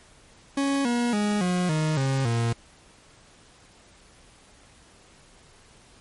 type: tone with pitch steps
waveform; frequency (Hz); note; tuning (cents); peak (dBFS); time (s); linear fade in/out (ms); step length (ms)
40% pulse; 277.2 / 239.9 / 207.7 / 179.74 / 155.57 / 134.65 / 116.55; C#4 / A#3 / G#3 / F#3 / D#3 / C#3 / A#2; 0 / +50 / 0 / -50 / 0 / -50 / 0; -21; 0.57-2.53; 5; 280
effects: pink hiss -54 dBFS RMS until 6 s + MP3 48 kbps